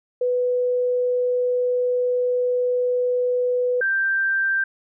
sine tone pair in turn, 495.5 / 1573.1 Hz, B4 / G6, +6 / +6 cents, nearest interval octave + minor sixth, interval 2000 cents, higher second, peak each -18 dBFS, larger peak neither, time 0.21-3.81 / 3.81-4.64 s, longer first, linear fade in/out 5 ms, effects none

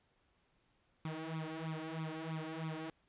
sawtooth tone with flanger, 159.5 Hz, D#3, 43 cents sharp, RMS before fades -42 dBFS, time 1.05-2.9 s, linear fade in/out 2 ms, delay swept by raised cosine 0.83 to 3.73 ms, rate 3.1 Hz, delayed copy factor +0.85, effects pink hiss -75 dBFS RMS until 3.08 s + resampled to 8000 Hz

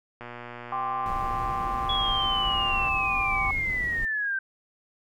click train, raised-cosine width 0.5 ms, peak -24 dBFS, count 322, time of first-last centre 0.21-2.885 s, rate 120 Hz
sine chord, G suspended fourth, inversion none, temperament just, 784 / 1045.3 / 1176 Hz, G5 / C6 / D6, 0 / -2 / +2 cents, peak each -31 dBFS, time 0.72-3.51 s, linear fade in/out 2 ms
brown noise, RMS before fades -35 dBFS, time 1.06-4.05 s, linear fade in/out 0 ms
sine linear sweep, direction down, 3373 to 1546 Hz, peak -25 dBFS, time 1.89-4.39 s, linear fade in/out 5 ms
effects none

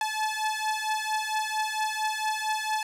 sawtooth beating tone pair, 862 / 866.4 Hz, A5 / A5, -36 / -27 cents, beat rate 4.4 Hz, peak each -26 dBFS, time 0.01-2.83 s, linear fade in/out 2 ms, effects low-pass 11000 Hz 12 dB/octave

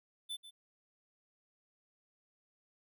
square tone with echo, 3518 Hz, A7, 1 cent flat, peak -39 dBFS, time 0.29-0.37 s, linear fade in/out 20 ms, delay 140 ms, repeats 1, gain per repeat -12 dB, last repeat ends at 0.51 s, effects none

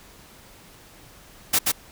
white noise with echo, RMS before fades -19 dBFS, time 1.53-1.59 s, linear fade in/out 10 ms, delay 130 ms, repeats 1, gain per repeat -2 dB, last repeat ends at 1.72 s, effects pink hiss -49 dBFS RMS until 1.91 s

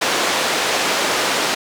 pink band-pass noise, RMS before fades -19 dBFS, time 0.01-1.55 s, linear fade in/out 10 ms, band 420 to 6700 Hz, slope 12 dB/octave, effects none

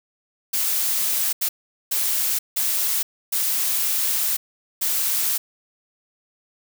blue noise bursts at uneven times, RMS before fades -22 dBFS, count 6, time 0.53-1.33 / 1.41-1.49 / 1.91-2.39 / 2.56-3.03 / 3.32-4.37 / 4.81-5.38 s, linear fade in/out 10 ms, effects none

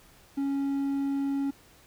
triangle tone, 277.2 Hz, C#4, in tune, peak -24 dBFS, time 0.37-1.51 s, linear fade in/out 10 ms, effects pink hiss -57 dBFS RMS until 1.86 s

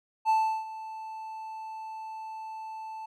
triangle tone with ADSR envelope, 880 Hz, A5, in tune, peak -18 dBFS, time 0.25-3.06 s, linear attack 43 ms, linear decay 350 ms, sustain -17 dB, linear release 8 ms, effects none

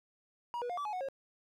triangle tone with pitch steps, 956 / 486.2 / 710 / 1155 / 844 / 735 / 542 Hz, A#5 / B4 / F5 / D6 / G#5 / F#5 / C#5, +43 / -27 / +28 / -29 / +28 / -12 / -39 cents, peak -33 dBFS, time 0.54-1.086 s, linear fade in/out 0 ms, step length 78 ms, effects none

